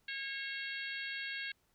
harmonic tone, 545 Hz, C#5, 29 cents flat, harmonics 3 / 4 / 5 / 6 / 7 / 8, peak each -42 / -44 / -46 / -48 / -49 / -50 dBFS, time 0.08-1.52 s, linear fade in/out 5 ms, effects pink hiss -75 dBFS RMS until 1.74 s

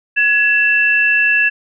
sine tone pair together, 1683 / 2672 Hz, G#6 / E7, +23 / +23 cents, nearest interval minor sixth, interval 800 cents, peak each -13 dBFS, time 0.16-1.5 s, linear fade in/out 20 ms, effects none

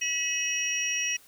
sine tone cluster, 1948 / 2568 / 2931 / 5720 Hz, B6 / E7 / F#7 / F8, -24 / -46 / -17 / +41 cents, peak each -35 / -30 / -34 / -30 dBFS, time 0.01-1.17 s, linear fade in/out 10 ms, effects white hiss -56 dBFS RMS until 1.27 s

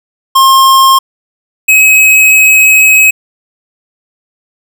square tone pair in turn, 1068 / 2551 Hz, C6 / D#7, +35 / +43 cents, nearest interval octave + minor third, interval 1508 cents, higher second, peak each -3 dBFS, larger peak neither, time 0.35-0.99 / 1.68-3.11 s, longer second, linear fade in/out 10 ms, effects none

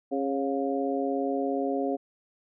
harmonic tone with a mistuned harmonic, 136.9 Hz, C#3, 21 cents flat, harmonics 2 / 3 / 4 / 5, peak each -29 / -31 / -32 / -33 dBFS, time 0.11-1.97 s, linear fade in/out 20 ms, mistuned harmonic 5, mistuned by +55 cents, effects none

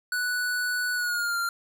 square tone with pitch glide, 1480 to 1388.9 Hz, F#6 to F6, 0 to -10 cents, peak -26 dBFS, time 0.12-1.49 s, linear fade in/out 2 ms, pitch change -110 cents, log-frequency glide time 0.94-1.38 s, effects none

